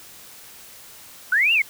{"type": "linear two-way sweep", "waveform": "sine", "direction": "up then down", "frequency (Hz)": [1427, 2850, 2075], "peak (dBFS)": -15, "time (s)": [1.32, 1.62], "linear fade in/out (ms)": 5, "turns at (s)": 1.53, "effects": ["white hiss -44 dBFS RMS until 1.69 s"]}